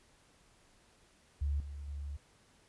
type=tone with level steps; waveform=sine; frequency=71.5 Hz; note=D2; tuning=46 cents flat; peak=-30 / -41 / -38 dBFS; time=1.41-2.17 s; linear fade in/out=10 ms; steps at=1.6 / 1.88 s; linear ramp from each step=2 ms; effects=pink hiss -66 dBFS RMS until 2.68 s + resampled to 24000 Hz